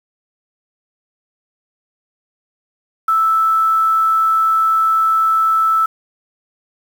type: tone with quantisation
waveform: sine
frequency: 1316 Hz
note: E6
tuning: 3 cents flat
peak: -11 dBFS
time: 3.08-5.86 s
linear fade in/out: 5 ms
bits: 6
effects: none